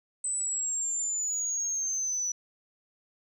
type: exponential sweep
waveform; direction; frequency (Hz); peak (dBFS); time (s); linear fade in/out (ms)
sine; down; 8090 to 5900; -27; 0.24-2.32; 5
effects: tanh soft clip ceiling -23 dBFS